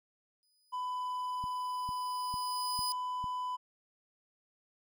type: tone with exponential growth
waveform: sawtooth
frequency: 4978 Hz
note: D#8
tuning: in tune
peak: -30 dBFS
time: 0.43-2.92 s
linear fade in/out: 0 ms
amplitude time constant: 540 ms
type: tone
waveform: triangle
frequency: 1000 Hz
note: B5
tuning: 21 cents sharp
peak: -32 dBFS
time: 0.72-3.57 s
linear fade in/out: 20 ms
type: click train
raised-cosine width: 5 ms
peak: -33 dBFS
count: 5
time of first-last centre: 1.44-3.242 s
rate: 2.22 Hz
effects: none